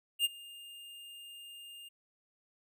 square tone with ADSR envelope, 2815 Hz, F7, 13 cents sharp, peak -25 dBFS, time 0.19-1.89 s, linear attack 57 ms, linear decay 27 ms, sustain -23 dB, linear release 13 ms, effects none

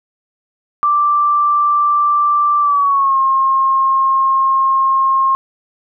sine tone with pitch glide, 1174.7 to 1071 Hz, D6 to C6, 0 to +40 cents, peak -10 dBFS, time 0.83-5.35 s, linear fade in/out 0 ms, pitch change -160 cents, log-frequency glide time 2.6-3.18 s, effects none

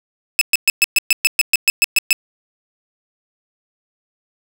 sawtooth tone bursts, 2607 Hz, E7, 20 cents flat, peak -6 dBFS, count 13, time 0.39-2.129 s, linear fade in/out 0 ms, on 23 ms, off 120 ms, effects none

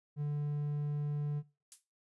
triangle tone, 146.83 Hz, D3, in tune, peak -30 dBFS, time 0.16-1.43 s, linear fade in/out 50 ms
violet noise with exponential decay, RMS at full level -41 dBFS, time 1.72-1.84 s, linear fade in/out 0 ms, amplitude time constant 25 ms
effects noise-tail reverb RT60 0.3 s tail -20 dB re dry + resampled to 24000 Hz

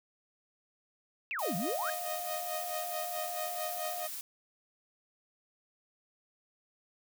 sine exponential two-way sweep, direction down then up, 2810 to 155.6 to 1698 Hz, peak -33 dBFS, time 1.31-1.9 s, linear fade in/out 0 ms, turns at 1.56 s
blue noise, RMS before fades -41 dBFS, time 1.39-4.21 s, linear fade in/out 0 ms
sawtooth tone with tremolo, 622 Hz, D#5, 1 cent flat, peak -32 dBFS, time 1.41-4.08 s, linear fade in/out 20 ms, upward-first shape sine, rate 4.6 Hz, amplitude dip 80%
sine tone with pitch glide, 699 to 707.5 Hz, F5 to F5, +1 to +22 cents, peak -38 dBFS, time 1.44-4.07 s, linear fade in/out 20 ms, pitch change +21 cents, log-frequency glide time 1.62-1.67 s
effects none

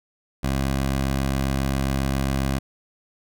15% pulse tone, 67.4 Hz, C#2, 48 cents flat, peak -15 dBFS, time 0.43-2.59 s, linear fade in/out 10 ms, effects none

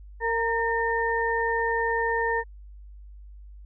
sine tone cluster, 459.5 / 926 / 1816 Hz, A#4 / A#5 / A#6, -25 / -12 / -46 cents, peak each -27 dBFS, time 0.2-2.44 s, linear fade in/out 50 ms, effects added 50 Hz sine -42 dBFS peak until 3.65 s

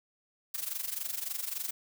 blue noise with amplitude modulation, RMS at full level -33 dBFS, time 0.54-1.71 s, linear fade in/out 5 ms, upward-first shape sine, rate 23.6 Hz, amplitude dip 80%, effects none

